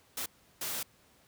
white noise bursts at uneven times, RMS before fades -36 dBFS, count 2, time 0.17-0.26 / 0.61-0.83 s, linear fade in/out 5 ms, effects pink hiss -64 dBFS RMS until 1.27 s + high-pass 60 Hz 12 dB/octave

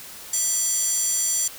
square tone with high-pass filter, 659.3 Hz, E5, in tune, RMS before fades -23 dBFS, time 0.33-1.48 s, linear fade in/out 5 ms, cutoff 7000 Hz, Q 4.3, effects white hiss -40 dBFS RMS until 1.58 s

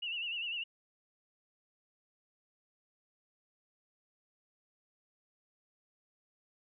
sine tone with vibrato, 2794 Hz, F7, in tune, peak -35 dBFS, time 0.02-0.64 s, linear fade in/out 10 ms, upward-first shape sine, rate 10 Hz, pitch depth 89 cents each way, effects none

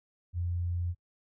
sine tone, 87.31 Hz, F2, in tune, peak -29 dBFS, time 0.33-0.95 s, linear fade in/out 50 ms, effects noise-tail reverb RT60 0.1 s tail -25 dB re dry

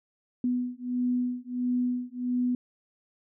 sine beating tone pair, 246.9 / 248.4 Hz, B3 / B3, 0 / +10 cents, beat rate 1.5 Hz, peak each -29 dBFS, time 0.44-2.55 s, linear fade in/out 2 ms, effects none

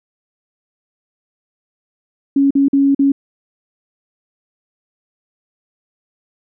sine tone with dropouts, 277.2 Hz, C#4, in tune, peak -9 dBFS, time 2.36-3.12 s, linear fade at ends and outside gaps 5 ms, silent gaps 2.507-2.552 / 2.684-2.731 / 2.948-2.992 s, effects none

